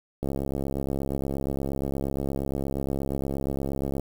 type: click train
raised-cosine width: 2 ms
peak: -16 dBFS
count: 259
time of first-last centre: 0.23-3.996 s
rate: 68.5 Hz
effects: 7-bit